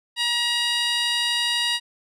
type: tone with band-pass filter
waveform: 15% pulse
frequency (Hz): 952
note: A#5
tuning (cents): +36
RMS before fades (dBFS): -23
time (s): 0.16-1.8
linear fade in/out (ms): 50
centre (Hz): 4300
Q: 1.2
effects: resampled to 32000 Hz